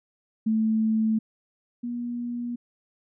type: tone pair in turn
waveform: sine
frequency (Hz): 220 / 240.2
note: A3 / B3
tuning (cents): 0 / -48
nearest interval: major second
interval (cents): 152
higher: second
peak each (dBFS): -20 / -28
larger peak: first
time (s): 0.46-1.19 / 1.83-2.56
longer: neither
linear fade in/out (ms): 10
effects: none